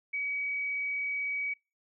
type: tone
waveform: sine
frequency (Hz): 2269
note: C#7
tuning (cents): +40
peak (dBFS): -30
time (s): 0.13-1.54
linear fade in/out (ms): 10
effects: noise-tail reverb RT60 0.3 s tail -26 dB re dry

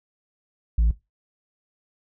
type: tone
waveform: sine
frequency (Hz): 55.5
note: A1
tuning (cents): +16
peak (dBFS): -13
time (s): 0.78-0.91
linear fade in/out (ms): 5
effects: noise-tail reverb RT60 0.2 s tail -18 dB re dry + tanh soft clip ceiling -15 dBFS

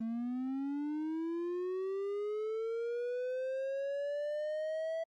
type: linear sweep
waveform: triangle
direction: up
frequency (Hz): 220.9 to 658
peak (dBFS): -32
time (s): 0-5.04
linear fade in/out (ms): 10
effects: Opus 24 kbps

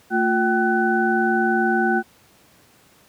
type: tone cluster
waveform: sine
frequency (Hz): 224.9 / 353.8 / 771 / 1496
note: A3 / F4 / G5 / F#6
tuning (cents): +38 / +23 / -29 / +19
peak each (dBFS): -22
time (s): 0.1-2.03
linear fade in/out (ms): 50
effects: pink hiss -54 dBFS RMS until 3.08 s + high-pass 100 Hz 12 dB/octave

